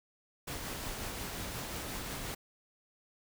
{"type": "noise with tremolo", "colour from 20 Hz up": "pink", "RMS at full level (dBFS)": -39, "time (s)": [0.47, 2.35], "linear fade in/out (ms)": 10, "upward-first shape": "triangle", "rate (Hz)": 5.6, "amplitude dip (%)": 25, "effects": []}